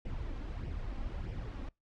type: noise with flanger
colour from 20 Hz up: brown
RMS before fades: -39 dBFS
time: 0.05-1.69 s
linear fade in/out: 5 ms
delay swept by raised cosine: 0.36 to 3.76 ms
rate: 1.6 Hz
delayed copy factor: +0.55
effects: noise-tail reverb RT60 0.2 s tail -25 dB re dry + low-pass 4000 Hz 12 dB/octave